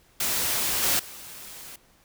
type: noise with level steps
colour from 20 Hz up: white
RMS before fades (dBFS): -26 / -23 / -42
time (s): 0.2-1.76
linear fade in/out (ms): 5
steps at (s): 0.83 / 0.99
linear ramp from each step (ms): 5
effects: pink hiss -60 dBFS RMS until 2.04 s